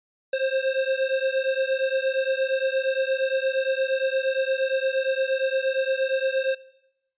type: beating tone pair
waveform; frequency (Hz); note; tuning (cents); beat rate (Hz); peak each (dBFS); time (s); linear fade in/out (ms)
square; 526 / 534.6; C5 / C5; +9 / +37; 8.6; -26; 0.33-6.55; 5
effects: noise-tail reverb RT60 0.8 s tail -19 dB re dry + resampled to 8000 Hz